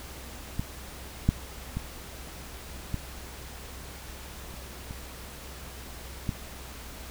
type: clicks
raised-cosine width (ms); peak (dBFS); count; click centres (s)
5; -16 / -8 / -18 / -17 / -29 / -26 / -15; 7; 0.595 / 1.29 / 1.77 / 2.943 / 4.541 / 4.909 / 6.292
effects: added 64 Hz sine -44 dBFS peak until 7.1 s + pink hiss -44 dBFS RMS until 7.1 s